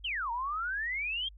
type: exponential two-way sweep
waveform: sine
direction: down then up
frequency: 3284 to 909 to 3284 Hz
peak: -31 dBFS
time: 0.04-1.29 s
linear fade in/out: 10 ms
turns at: 0.31 s
effects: added 50 Hz sine -49 dBFS peak until 1.37 s